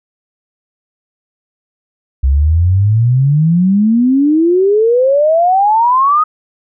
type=exponential sweep; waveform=sine; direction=up; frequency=64.5 to 1267 Hz; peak=-7 dBFS; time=2.23-6.24 s; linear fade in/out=10 ms; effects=none